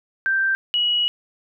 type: tone pair in turn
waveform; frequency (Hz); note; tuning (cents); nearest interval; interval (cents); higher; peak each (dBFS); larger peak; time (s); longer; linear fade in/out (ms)
sine; 1568 / 2915; G6 / F#7; 0 / -26; major seventh; 1074; second; -17; neither; 0.26-0.55 / 0.74-1.08; second; 0
effects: none